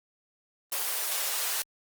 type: high-pass noise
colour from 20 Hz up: white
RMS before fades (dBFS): -30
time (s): 0.72-1.62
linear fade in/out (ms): 0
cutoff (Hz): 470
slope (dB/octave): 24
effects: Opus 24 kbps